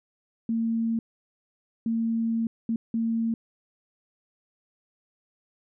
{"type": "tone bursts at uneven times", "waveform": "sine", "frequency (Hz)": 227.7, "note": "A#3", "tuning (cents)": -40, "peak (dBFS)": -23, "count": 4, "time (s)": [[0.49, 0.99], [1.86, 2.47], [2.69, 2.76], [2.94, 3.34]], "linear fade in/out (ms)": 2, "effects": []}